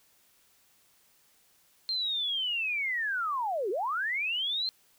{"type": "linear two-way sweep", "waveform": "sine", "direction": "down then up", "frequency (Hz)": [4200, 349.2, 4200], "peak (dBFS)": -28, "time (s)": [1.89, 4.69], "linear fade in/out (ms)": 0, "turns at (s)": 3.7, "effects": ["white hiss -65 dBFS RMS until 4.98 s"]}